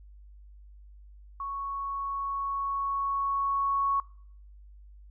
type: tone with level ramp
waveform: sine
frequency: 1108.7 Hz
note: C#6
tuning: in tune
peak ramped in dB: -32 to -23 dBFS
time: 1.4-4 s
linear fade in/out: 2 ms
effects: noise-tail reverb RT60 0.6 s tail -24 dB re dry + added 50 Hz sine -48 dBFS peak until 5.1 s